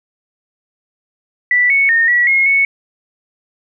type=tone with pitch steps; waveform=sine; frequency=1969 / 2213 / 1836 / 1936 / 2158 / 2211 Hz; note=B6 / C#7 / A#6 / B6 / C#7 / C#7; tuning=-6 / -3 / -27 / -35 / -47 / -5 cents; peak=-9 dBFS; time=1.51-2.65 s; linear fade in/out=2 ms; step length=190 ms; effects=none